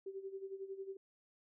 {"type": "tone with tremolo", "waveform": "sine", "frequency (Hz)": 387.8, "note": "G4", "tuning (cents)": -19, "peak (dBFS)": -40, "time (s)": [0.06, 0.97], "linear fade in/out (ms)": 5, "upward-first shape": "sine", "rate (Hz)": 11, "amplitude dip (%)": 75, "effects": []}